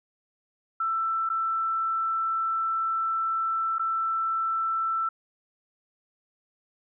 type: tone with dropouts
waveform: sine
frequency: 1331 Hz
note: E6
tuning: 16 cents sharp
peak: -24 dBFS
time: 0.8-5.09 s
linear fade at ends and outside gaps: 5 ms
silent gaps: 1.291-1.299 / 3.784-3.794 s
effects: none